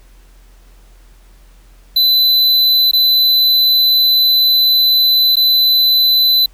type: tone with dropouts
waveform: square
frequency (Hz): 4012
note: B7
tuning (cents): +26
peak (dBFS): -9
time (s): 1.96-6.46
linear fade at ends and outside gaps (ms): 5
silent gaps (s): 2.913-2.932 / 5.357-5.367
effects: added 42 Hz sine -41 dBFS peak until 6.53 s + pink hiss -52 dBFS RMS until 6.53 s